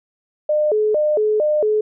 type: tone with vibrato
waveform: sine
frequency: 508 Hz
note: B4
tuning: 49 cents sharp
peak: -14 dBFS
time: 0.49-1.81 s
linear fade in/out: 5 ms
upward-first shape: square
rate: 2.2 Hz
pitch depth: 300 cents each way
effects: none